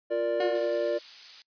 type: chord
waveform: triangle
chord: Bb major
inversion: second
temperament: equal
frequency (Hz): 349.2 / 466.2 / 587.3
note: F4 / Bb4 / D5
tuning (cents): 0 / 0 / 0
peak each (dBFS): -30 / -29 / -25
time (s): 0.1-0.99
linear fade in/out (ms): 20
type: tone with exponential decay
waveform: 30% pulse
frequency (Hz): 359.8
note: F#4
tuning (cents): -48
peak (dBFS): -22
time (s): 0.4-0.96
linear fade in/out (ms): 5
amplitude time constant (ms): 120
type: noise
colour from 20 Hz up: violet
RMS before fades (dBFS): -33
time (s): 0.55-1.42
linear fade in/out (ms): 2
effects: noise-tail reverb RT60 0.1 s tail -24 dB re dry + resampled to 11025 Hz